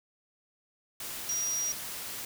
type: tone in noise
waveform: sine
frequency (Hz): 5740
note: F8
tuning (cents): +47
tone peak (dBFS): -29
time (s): 1.29-1.72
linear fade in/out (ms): 2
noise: white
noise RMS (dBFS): -39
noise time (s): 1-2.25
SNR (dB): +7
effects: none